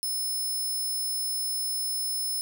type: tone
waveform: 10% pulse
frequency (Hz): 5240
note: E8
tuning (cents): -11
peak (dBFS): -22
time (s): 0.03-2.41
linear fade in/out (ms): 0
effects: none